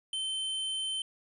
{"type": "tone", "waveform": "square", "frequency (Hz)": 3088, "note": "G7", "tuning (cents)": -27, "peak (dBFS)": -32, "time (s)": [0.13, 1.02], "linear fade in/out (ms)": 2, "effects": ["resampled to 24000 Hz", "11-bit"]}